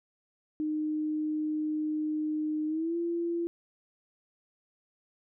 sine tone with pitch glide, 306.8 to 340.4 Hz, D#4 to F4, -24 to -44 cents, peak -28 dBFS, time 0.6-3.47 s, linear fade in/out 0 ms, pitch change +180 cents, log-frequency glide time 2.67-2.96 s, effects none

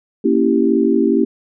sine chord, A# diminished seventh, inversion none, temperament equal, 233.1 / 277.2 / 329.6 / 392 Hz, A#3 / C#4 / E4 / G4, 0 / 0 / 0 / 0 cents, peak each -17 dBFS, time 0.24-1.25 s, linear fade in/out 10 ms, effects none

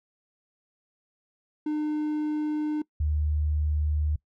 triangle / sine tone pair in turn, 302.8 / 75.44 Hz, D#4 / D2, -47 / +47 cents, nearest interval 2 octaves, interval 2406 cents, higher first, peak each -23 dBFS, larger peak neither, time 1.66-2.82 / 3-4.16 s, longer neither, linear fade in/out 5 ms, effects noise-tail reverb RT60 0.1 s tail -22 dB re dry

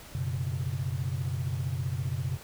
sine chord, F# suspended fourth, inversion none, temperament equal, 92.5 / 123.47 / 138.59 Hz, F#2 / B2 / C#3, 0 / 0 / 0 cents, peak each -33 / -32 / -32 dBFS, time 0.15-2.37 s, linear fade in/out 0 ms, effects tanh soft clip ceiling -21 dBFS + pink hiss -48 dBFS RMS until 2.43 s

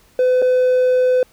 triangle tone with dropouts, 506 Hz, B4, 42 cents sharp, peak -9 dBFS, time 0.19-1.23 s, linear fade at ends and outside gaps 2 ms, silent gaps 0.419-0.423 s, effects tanh soft clip ceiling -5 dBFS + pink hiss -53 dBFS RMS until 1.32 s

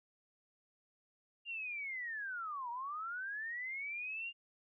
sine linear two-way sweep, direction down then up, 2821 to 927 to 2821 Hz, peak -39 dBFS, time 1.45-4.33 s, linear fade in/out 50 ms, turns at 2.7 s, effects none

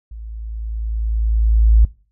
sine tone with level ramp, 55 Hz, A1, in tune, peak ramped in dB -30 to -6 dBFS, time 0.11-1.85 s, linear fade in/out 5 ms, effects noise-tail reverb RT60 0.4 s tail -22 dB re dry

